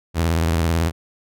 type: tone with vibrato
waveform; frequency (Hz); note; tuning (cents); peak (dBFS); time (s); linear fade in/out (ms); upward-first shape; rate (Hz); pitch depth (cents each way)
sawtooth; 82.41; E2; 0; -13; 0.14-0.92; 50; triangle; 18; 160
effects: none